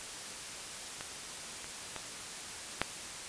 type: clicks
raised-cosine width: 0.3 ms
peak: -23 / -28 / -22 / -11 dBFS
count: 4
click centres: 1.009 / 1.644 / 1.963 / 2.816 s
effects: white hiss -43 dBFS RMS until 3.28 s + resampled to 22050 Hz